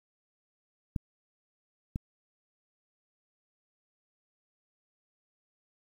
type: clicks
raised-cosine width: 5 ms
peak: -18 / -20 dBFS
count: 2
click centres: 0.962 / 1.959 s
effects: 9-bit